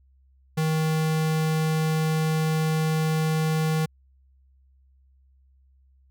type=tone; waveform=square; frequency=157.7 Hz; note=D#3; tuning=24 cents sharp; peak=-22 dBFS; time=0.57-3.86 s; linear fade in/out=10 ms; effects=added 66 Hz sine -56 dBFS peak until 6.1 s